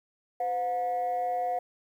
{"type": "tone pair together", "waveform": "sine", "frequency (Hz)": [509, 719.8], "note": ["C5", "F#5"], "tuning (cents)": [-48, -48], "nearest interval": "tritone", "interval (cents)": 600, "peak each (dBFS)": [-32, -26], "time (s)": [0.4, 1.59], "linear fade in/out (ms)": 5, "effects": ["tanh soft clip ceiling -23 dBFS", "10-bit"]}